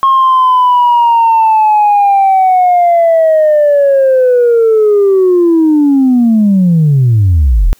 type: linear sweep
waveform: sine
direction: down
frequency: 1081 to 32.7 Hz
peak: -3 dBFS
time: 0.03-7.73 s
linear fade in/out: 0 ms
effects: tanh soft clip ceiling -2 dBFS + white hiss -48 dBFS RMS until 7.79 s